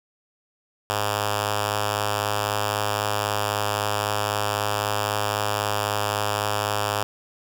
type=tone with notch filter; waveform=5% pulse; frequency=103.83 Hz; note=G#2; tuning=in tune; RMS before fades=-25 dBFS; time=0.9-7.03 s; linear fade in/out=0 ms; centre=250 Hz; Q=0.63; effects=none